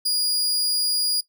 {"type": "tone", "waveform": "sawtooth", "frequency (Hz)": 4870, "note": "D#8", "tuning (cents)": -38, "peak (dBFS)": -17, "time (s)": [0.05, 1.21], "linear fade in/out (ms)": 10, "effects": ["noise-tail reverb RT60 0.1 s tail -18 dB re dry"]}